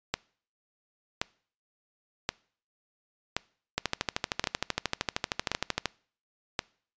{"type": "two click trains", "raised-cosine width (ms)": 0.2, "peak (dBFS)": [-9, -9], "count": [7, 28], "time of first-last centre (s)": [[0.14, 6.592], [3.78, 5.857]], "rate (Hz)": [0.93, 13], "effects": ["noise-tail reverb RT60 0.5 s tail -24 dB re dry", "resampled to 16000 Hz"]}